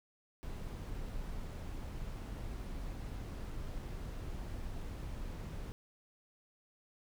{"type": "noise", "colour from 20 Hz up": "brown", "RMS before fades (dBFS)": -42, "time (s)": [0.43, 5.72], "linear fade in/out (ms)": 0, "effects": []}